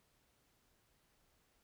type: silence
effects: pink hiss -75 dBFS RMS until 1.63 s